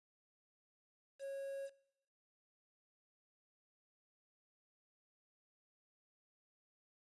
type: tone with quantisation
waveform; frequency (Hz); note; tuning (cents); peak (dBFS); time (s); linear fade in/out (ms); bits
triangle; 549; C#5; -17; -40; 1.19-1.7; 50; 10
effects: noise-tail reverb RT60 0.9 s tail -21 dB re dry + resampled to 24000 Hz